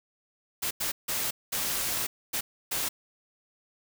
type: noise bursts at uneven times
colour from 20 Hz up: white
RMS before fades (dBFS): -30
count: 6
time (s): 0.62-0.71 / 0.8-0.92 / 1.08-1.31 / 1.52-2.07 / 2.33-2.41 / 2.71-2.89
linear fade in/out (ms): 10
effects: none